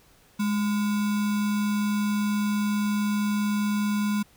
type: tone with sample-and-hold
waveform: sine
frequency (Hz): 207.7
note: G#3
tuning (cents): 0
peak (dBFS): -22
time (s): 0.39-4.23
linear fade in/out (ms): 10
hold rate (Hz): 1225
effects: pink hiss -58 dBFS RMS until 4.36 s